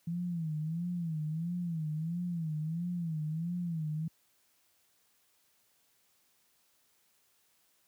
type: tone with vibrato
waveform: sine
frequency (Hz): 164.5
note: E3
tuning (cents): -3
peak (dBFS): -32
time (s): 0.07-4.08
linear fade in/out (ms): 5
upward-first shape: sine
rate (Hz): 1.5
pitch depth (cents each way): 130
effects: white hiss -71 dBFS RMS until 7.87 s + high-pass 60 Hz 12 dB/octave